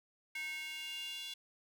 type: tone with high-pass filter sweep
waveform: square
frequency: 311.1 Hz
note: D#4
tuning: in tune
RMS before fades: -43 dBFS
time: 0.35-1.34 s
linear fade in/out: 5 ms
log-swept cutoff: 2100 to 3200 Hz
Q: 5.8
effects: none